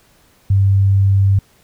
sine tone, 98 Hz, G2, in tune, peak -9 dBFS, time 0.5-1.39 s, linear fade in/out 5 ms, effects pink hiss -53 dBFS RMS until 1.63 s

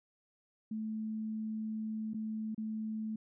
sine tone with dropouts, 218.1 Hz, A3, 15 cents flat, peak -35 dBFS, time 0.71-3.16 s, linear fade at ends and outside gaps 5 ms, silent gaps 2.135-2.143 / 2.547-2.578 s, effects none

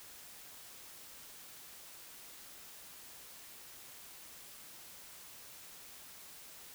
silence, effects white hiss -53 dBFS RMS until 6.74 s

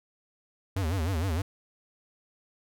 square tone with vibrato, 87.31 Hz, F2, in tune, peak -27 dBFS, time 0.76-1.42 s, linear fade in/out 5 ms, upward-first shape sine, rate 6.5 Hz, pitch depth 220 cents each way, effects none

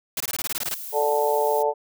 white noise bursts, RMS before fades -27 dBFS, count 11, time 0.17-0.743 s, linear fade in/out 2 ms, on 33 ms, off 21 ms
violet noise, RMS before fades -35 dBFS, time 0.64-1.63 s, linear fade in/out 10 ms
harmonic tone, 146.83 Hz, D3, in tune, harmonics 3 / 4 / 5 / 6, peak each -23 / -24 / -29 / -24 dBFS, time 0.92-1.74 s, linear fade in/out 50 ms
effects none

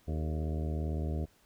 harmonic tone with a mistuned harmonic, 77.78 Hz, D#2, in tune, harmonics 1 / 2 / 3 / 4 / 5 / 6 / 7 / 8 / 9, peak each -32 / -38 / -42 / -44 / -46 / -48 / -49 / -50 / -51 dBFS, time 0.07-1.26 s, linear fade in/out 20 ms, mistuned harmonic 6, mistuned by -79 cents, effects pink hiss -66 dBFS RMS until 1.45 s

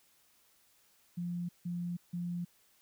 sine tone bursts, 174.61 Hz, F3, in tune, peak -34 dBFS, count 3, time 1.17-2.45 s, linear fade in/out 10 ms, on 320 ms, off 160 ms, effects white hiss -68 dBFS RMS until 2.81 s

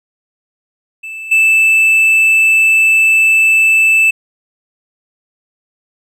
triangle tone with level steps, 2637 Hz, E7, in tune, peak -22 / -5 dBFS, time 1.03-4.11 s, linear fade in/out 10 ms, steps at 1.31 s, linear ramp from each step 10 ms, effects none

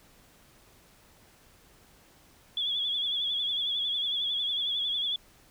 sine tone with vibrato, 3387 Hz, G#7, 33 cents sharp, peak -27 dBFS, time 2.57-5.16 s, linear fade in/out 2 ms, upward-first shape triangle, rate 11 Hz, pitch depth 73 cents each way, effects pink hiss -59 dBFS RMS until 5.5 s

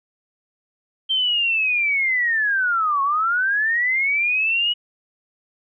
sine linear two-way sweep, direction down then up, 3148 to 1086 to 2930 Hz, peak -17 dBFS, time 1.09-4.74 s, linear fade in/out 20 ms, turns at 3.02 s, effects none

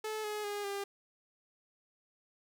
sawtooth tone with pitch steps, 432.8 / 421.5 / 410.4 / 399.6 Hz, A4 / G#4 / G#4 / G4, -29 / +26 / -21 / +33 cents, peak -32 dBFS, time 0.04-0.84 s, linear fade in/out 5 ms, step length 200 ms, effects none

